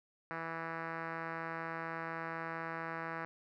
5% pulse tone with low-pass filter, 164.2 Hz, E3, 6 cents flat, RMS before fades -41 dBFS, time 0.31-3.25 s, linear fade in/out 0 ms, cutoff 1700 Hz, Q 1.6, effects none

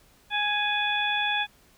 harmonic tone with a mistuned harmonic, 830.6 Hz, G#5, in tune, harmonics 1 / 2 / 3 / 4, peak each -29 / -29 / -29 / -29 dBFS, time 0.3-1.47 s, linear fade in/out 50 ms, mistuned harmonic 4, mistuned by +54 cents, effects pink hiss -59 dBFS RMS until 1.77 s

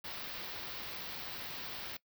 white band-stop noise, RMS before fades -43 dBFS, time 0.04-1.97 s, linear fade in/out 5 ms, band 5200 to 16000 Hz, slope 48 dB/octave, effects noise-tail reverb RT60 0.1 s tail -21 dB re dry

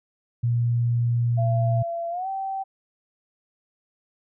sine tone, 118.9 Hz, A#2, 35 cents sharp, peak -19 dBFS, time 0.43-1.83 s, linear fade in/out 10 ms
sine tone with pitch glide, 678 to 774.3 Hz, E5 to G5, +49 to -22 cents, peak -26 dBFS, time 1.37-2.64 s, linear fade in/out 20 ms, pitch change +229 cents, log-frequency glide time 2.1-2.28 s
effects none

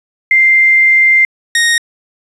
sine / sawtooth tone pair in turn, 2093 / 1864.7 Hz, C7 / A#6, 0 / 0 cents, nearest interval major second, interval 200 cents, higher first, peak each -5 dBFS, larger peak neither, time 0.31-1.25 / 1.55-1.78 s, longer first, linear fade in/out 2 ms, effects resampled to 24000 Hz + 7-bit

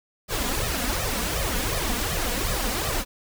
pink noise with flanger, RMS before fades -26 dBFS, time 0.28-3.05 s, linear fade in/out 50 ms, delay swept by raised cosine 1.6 to 4.2 ms, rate 2.7 Hz, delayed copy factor +1, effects none

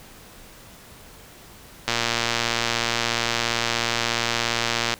click train, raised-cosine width 0.2 ms, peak -4 dBFS, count 359, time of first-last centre 1.88-4.94 s, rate 117 Hz, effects pink hiss -46 dBFS RMS until 4.99 s

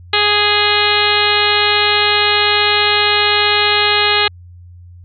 harmonic tone, 415.3 Hz, G#4, in tune, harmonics 1 / 2 / 3 / 4 / 5 / 6 / 7 / 8 / 9 / 10, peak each -20 / -20 / -20 / -20 / -20 / -20 / -20 / -20 / -20 / -20 dBFS, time 0.13-4.28 s, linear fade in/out 5 ms, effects added 88 Hz sine -35 dBFS peak until 5.04 s

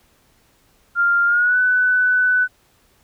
sine tone with pitch glide, 1396.9 to 1497.2 Hz, F6 to F#6, 0 to +20 cents, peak -13 dBFS, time 0.95-2.48 s, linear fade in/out 50 ms, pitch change +120 cents, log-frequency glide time 1.26-1.58 s, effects pink hiss -58 dBFS RMS until 3.03 s

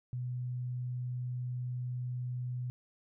sine tone, 124.4 Hz, B2, 13 cents sharp, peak -34 dBFS, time 0.13-2.7 s, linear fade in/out 0 ms, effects none

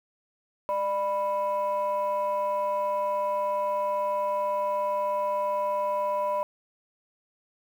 sine tone pair together, 597.3 / 987.8 Hz, D5 / B5, +29 / 0 cents, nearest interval major sixth, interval 871 cents, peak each -26 dBFS, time 0.69-6.43 s, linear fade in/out 0 ms, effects tanh soft clip ceiling -20 dBFS + 9-bit

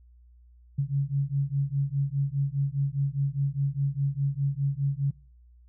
sine beating tone pair, 137.1 / 142 Hz, C#3 / C#3, -19 / +42 cents, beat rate 4.9 Hz, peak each -27 dBFS, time 0.78-5.11 s, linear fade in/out 10 ms, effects noise-tail reverb RT60 0.5 s tail -24 dB re dry + added 60 Hz sine -52 dBFS peak until 5.68 s

